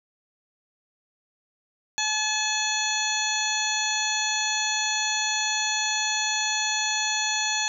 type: harmonic tone with a mistuned harmonic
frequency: 858 Hz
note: A5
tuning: 44 cents flat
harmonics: 1 / 2 / 3 / 4 / 5 / 7 / 8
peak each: -31 / -31 / -31 / -31 / -31 / -31 / -31 dBFS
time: 1.98-7.68 s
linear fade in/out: 0 ms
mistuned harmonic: 8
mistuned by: -33 cents
effects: none